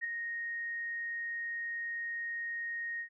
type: tone with ADSR envelope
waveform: sine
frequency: 1864.7 Hz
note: A#6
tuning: in tune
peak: -30 dBFS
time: 0.01-3.09 s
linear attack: 34 ms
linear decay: 6 ms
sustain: -5 dB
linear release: 89 ms
effects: none